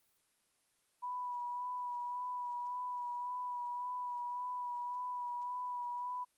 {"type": "tone with vibrato", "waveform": "sine", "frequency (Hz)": 982, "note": "B5", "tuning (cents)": -10, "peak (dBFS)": -37, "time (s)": [1.02, 6.25], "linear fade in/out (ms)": 20, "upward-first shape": "sine", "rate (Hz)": 1.8, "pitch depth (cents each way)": 21, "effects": ["white hiss -75 dBFS RMS until 6.37 s", "Opus 24 kbps"]}